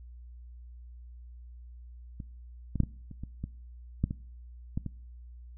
clicks, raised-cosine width 5 ms, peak -27 / -20 / -11 / -20 / -30 / -26 / -22 / -13 / -21 / -18 / -22 dBFS, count 11, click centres 2.202 / 2.757 / 2.803 / 2.835 / 3.113 / 3.236 / 3.44 / 4.04 / 4.109 / 4.775 / 4.863 s, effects noise-tail reverb RT60 0.6 s tail -23 dB re dry + added 60 Hz sine -45 dBFS peak until 5.57 s

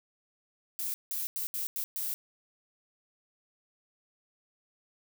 violet noise bursts at uneven times, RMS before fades -34 dBFS, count 6, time 0.79-0.94 / 1.11-1.27 / 1.36-1.47 / 1.54-1.67 / 1.76-1.84 / 1.96-2.14 s, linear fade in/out 0 ms, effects none

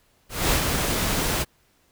pink noise with ADSR envelope, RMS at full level -20 dBFS, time 0.29-1.45 s, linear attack 230 ms, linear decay 87 ms, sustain -4 dB, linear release 32 ms, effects pink hiss -63 dBFS RMS until 1.91 s

